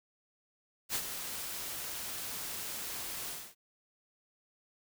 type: noise with ADSR envelope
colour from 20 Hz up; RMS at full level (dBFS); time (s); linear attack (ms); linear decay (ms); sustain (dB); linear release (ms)
white; -32; 0.89-3.55; 57; 67; -8; 260
effects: none